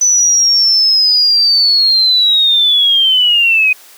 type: linear sweep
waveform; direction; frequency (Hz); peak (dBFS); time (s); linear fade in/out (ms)
sine; down; 6020 to 2489; -7; 0.01-3.73; 5
effects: white hiss -40 dBFS RMS until 3.97 s + high-pass 400 Hz 12 dB/octave